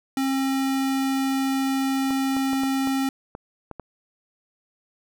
square tone, 268.6 Hz, C4, 46 cents sharp, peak -22 dBFS, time 0.17-3.09 s, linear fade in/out 2 ms
clicks, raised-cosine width 1 ms, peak -21 dBFS, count 8, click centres 2.107 / 2.367 / 2.532 / 2.635 / 2.873 / 3.351 / 3.713 / 3.797 s
effects none

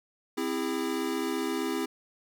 square chord, C augmented, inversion none, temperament equal with one note detuned, 261.6 / 329.6 / 404.9 Hz, C4 / E4 / G#4, 0 / 0 / -44 cents, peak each -34 / -33 / -34 dBFS, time 0.37-1.86 s, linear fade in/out 10 ms, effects 10-bit

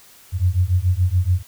sine beating tone pair, 87.31 / 94.31 Hz, F2 / F#2, 0 / +34 cents, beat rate 7 Hz, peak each -18 dBFS, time 0.32-1.43 s, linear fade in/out 50 ms, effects white hiss -48 dBFS RMS until 1.47 s

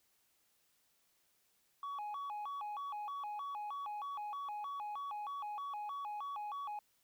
sine tone with vibrato, 970 Hz, B5, 31 cents flat, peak -37 dBFS, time 1.83-6.79 s, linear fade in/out 2 ms, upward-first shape square, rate 3.2 Hz, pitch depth 260 cents each way, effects tanh soft clip ceiling -39 dBFS + white hiss -75 dBFS RMS until 7.03 s

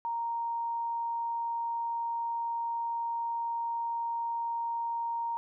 sine tone, 931 Hz, A#5, 2 cents flat, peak -30 dBFS, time 0.05-5.37 s, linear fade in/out 0 ms, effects none

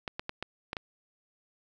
clicks, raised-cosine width 0.3 ms, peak -18 dBFS, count 6, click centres 0.078 / 0.195 / 0.294 / 0.426 / 0.731 / 0.768 s, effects none

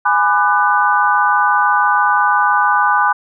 sine chord, G# half-diminished seventh, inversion none, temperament just, 830.6 / 996.7 / 1196.1 / 1495.1 Hz, G#5 / B5 / D6 / F#6, 0 / +16 / +31 / +18 cents, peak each -16 dBFS, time 0.05-3.13 s, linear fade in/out 10 ms, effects none

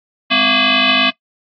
sine tone with frequency modulation, 256.9 Hz, C4, 32 cents flat, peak -10 dBFS, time 0.3-1.11 s, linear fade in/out 20 ms, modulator 462 Hz, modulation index 7.5, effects noise-tail reverb RT60 0.1 s tail -20 dB re dry + AAC 48 kbps

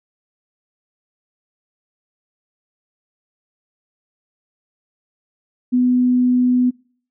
sine tone, 249.2 Hz, B3, 16 cents sharp, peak -12 dBFS, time 5.72-6.71 s, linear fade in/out 20 ms, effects noise-tail reverb RT60 0.5 s tail -25 dB re dry

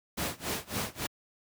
pink noise with tremolo, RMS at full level -31 dBFS, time 0.17-1.07 s, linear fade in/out 10 ms, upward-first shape sine, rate 3.6 Hz, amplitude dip 95%, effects high-pass 80 Hz 12 dB/octave

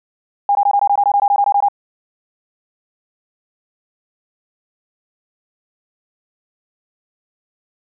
sine tone bursts, 810 Hz, G#5, 43 cents flat, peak -10 dBFS, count 15, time 0.49-1.685 s, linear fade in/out 2 ms, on 61 ms, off 20 ms, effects none

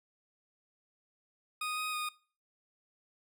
20% pulse tone with pitch steps, 1242 / 1250 / 1233 Hz, D#6 / D#6 / D#6, -3 / +8 / -16 cents, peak -29 dBFS, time 1.61-2.09 s, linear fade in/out 5 ms, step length 160 ms, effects noise-tail reverb RT60 0.4 s tail -21 dB re dry

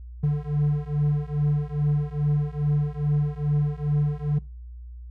triangle beating tone pair, 146.3 / 148.7 Hz, D3 / D3, -6 / +22 cents, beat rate 2.4 Hz, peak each -22 dBFS, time 0.23-4.39 s, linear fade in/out 10 ms, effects noise-tail reverb RT60 0.3 s tail -22 dB re dry + added 60 Hz sine -37 dBFS peak until 5.1 s

